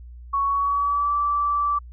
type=tone with pitch glide; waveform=sine; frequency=1113 to 1161.6 Hz; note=C#6 to D6; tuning=+7 to -19 cents; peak=-19 dBFS; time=0.33-1.79 s; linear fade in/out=10 ms; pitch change=+74 cents; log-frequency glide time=0.44-1.14 s; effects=added 60 Hz sine -38 dBFS peak until 1.92 s